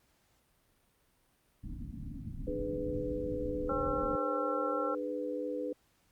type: low-pass noise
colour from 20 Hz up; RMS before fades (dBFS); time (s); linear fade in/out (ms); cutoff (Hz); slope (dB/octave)
pink; -41; 1.63-4.16; 10; 300; 96
type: chord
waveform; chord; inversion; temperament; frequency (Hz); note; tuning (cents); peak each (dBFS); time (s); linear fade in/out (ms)
sine; G# diminished; second; just; 299 / 415.3 / 498.4; D4 / G#4 / B4; +31 / 0 / +16; -38 / -41 / -36; 2.47-5.73; 5
type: harmonic tone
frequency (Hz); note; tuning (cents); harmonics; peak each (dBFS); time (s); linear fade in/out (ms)
269.4; C#4; -49; 2 / 3 / 4 / 5; -36 / -42 / -44 / -35; 3.69-4.95; 5
effects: pink hiss -71 dBFS RMS until 6.11 s + Opus 48 kbps